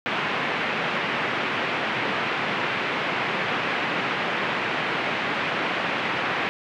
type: band-pass noise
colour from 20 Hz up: white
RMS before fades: -26 dBFS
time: 0.06-6.49 s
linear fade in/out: 0 ms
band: 130 to 2600 Hz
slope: 24 dB/octave
effects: none